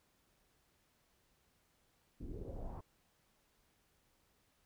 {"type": "noise with low-pass filter sweep", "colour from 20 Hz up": "brown", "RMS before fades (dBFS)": -45, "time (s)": [2.2, 2.81], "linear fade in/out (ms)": 10, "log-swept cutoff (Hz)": [280, 1000], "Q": 3.5, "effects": ["pink hiss -75 dBFS RMS until 4.65 s"]}